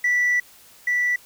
sine tone pair in turn, 1963 / 1963 Hz, B6 / B6, -11 / -11 cents, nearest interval unison, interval 0 cents, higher neither, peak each -15 / -17 dBFS, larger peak first, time 0.04-0.4 / 0.87-1.16 s, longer first, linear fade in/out 5 ms, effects tanh soft clip ceiling -15 dBFS + white hiss -50 dBFS RMS until 1.25 s

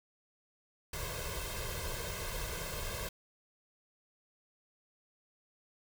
pink noise with comb filter, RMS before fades -39 dBFS, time 0.93-3.09 s, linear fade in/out 5 ms, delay 1.9 ms, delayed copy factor +0.85, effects none

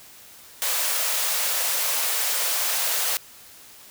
white high-pass noise, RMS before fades -24 dBFS, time 0.62-3.17 s, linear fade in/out 0 ms, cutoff 470 Hz, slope 48 dB/octave, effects white hiss -47 dBFS RMS until 3.9 s

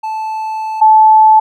triangle / sine tone pair in turn, 875 / 870.1 Hz, A5 / A5, -10 / -20 cents, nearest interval unison, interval 10 cents, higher first, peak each -15 / -3 dBFS, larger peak second, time 0.03-0.81 / 0.81-1.4 s, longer first, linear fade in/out 10 ms, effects none

